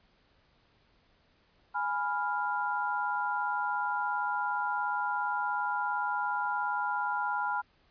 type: chord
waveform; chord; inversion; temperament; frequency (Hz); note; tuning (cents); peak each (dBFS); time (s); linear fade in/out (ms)
sine; F diminished; first; equal; 830.6 / 987.8 / 1396.9; Ab5 / Cb6 / F6; 0 / 0 / 0; -33; 1.74-7.62; 20
effects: pink hiss -67 dBFS RMS until 7.9 s + resampled to 11025 Hz